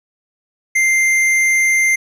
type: tone with hard clipping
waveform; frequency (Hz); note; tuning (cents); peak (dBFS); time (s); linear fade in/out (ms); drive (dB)
sine; 2093; C7; 0; -13; 0.75-1.96; 10; 10
effects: none